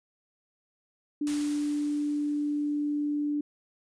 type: tone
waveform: sine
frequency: 293.7 Hz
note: D4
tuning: in tune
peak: -26 dBFS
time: 1.21-3.41 s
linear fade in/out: 5 ms
type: noise with exponential decay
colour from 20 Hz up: white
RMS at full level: -38 dBFS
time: 1.27-3.34 s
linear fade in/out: 0 ms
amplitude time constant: 450 ms
effects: resampled to 22050 Hz